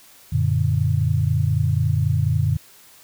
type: chord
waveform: sine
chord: Gb augmented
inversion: none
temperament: equal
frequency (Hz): 92.5 / 116.54 / 146.83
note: Gb2 / Bb2 / D3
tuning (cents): 0 / 0 / 0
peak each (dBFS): -21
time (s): 0.32-2.57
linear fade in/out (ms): 10
effects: white hiss -49 dBFS RMS until 3.03 s